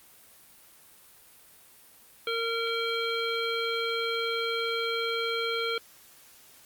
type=harmonic tone; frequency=460 Hz; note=A#4; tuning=23 cents flat; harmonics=1 / 3 / 5 / 7 / 9; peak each=-31 / -33 / -35 / -34 / -39 dBFS; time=2.27-5.78 s; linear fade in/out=2 ms; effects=white hiss -55 dBFS RMS until 6.65 s + Opus 32 kbps